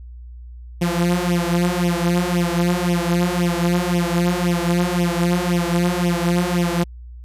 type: tone with flanger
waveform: sawtooth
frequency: 174.61 Hz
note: F3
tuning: in tune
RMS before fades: -19 dBFS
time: 0.81-6.84 s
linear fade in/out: 10 ms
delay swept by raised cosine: 0.33 to 6.23 ms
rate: 1.9 Hz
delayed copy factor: +0.9
effects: added 60 Hz sine -34 dBFS peak until 7.24 s + resampled to 32000 Hz